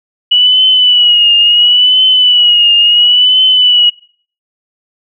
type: tone with vibrato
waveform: sine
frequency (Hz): 2935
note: F#7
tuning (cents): -15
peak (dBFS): -4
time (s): 0.31-3.9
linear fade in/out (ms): 10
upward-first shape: triangle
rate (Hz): 0.72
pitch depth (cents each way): 71
effects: noise-tail reverb RT60 0.5 s tail -23 dB re dry